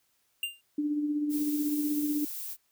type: tone with exponential decay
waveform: square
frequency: 2794 Hz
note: F7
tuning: in tune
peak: -27 dBFS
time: 0.43-0.61 s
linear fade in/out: 2 ms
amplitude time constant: 39 ms
type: tone with tremolo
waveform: sine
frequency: 295.9 Hz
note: D4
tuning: 13 cents sharp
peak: -25 dBFS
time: 0.78-2.25 s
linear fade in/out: 5 ms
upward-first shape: sine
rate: 16 Hz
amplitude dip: 40%
type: noise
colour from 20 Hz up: violet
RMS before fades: -38 dBFS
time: 1.29-2.57 s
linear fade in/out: 50 ms
effects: white hiss -72 dBFS RMS until 2.71 s